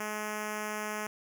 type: tone with notch filter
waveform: 5% pulse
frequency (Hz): 212.2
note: G#3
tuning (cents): +38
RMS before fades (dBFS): -36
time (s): 0-1.07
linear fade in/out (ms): 5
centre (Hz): 3800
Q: 1.3
effects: none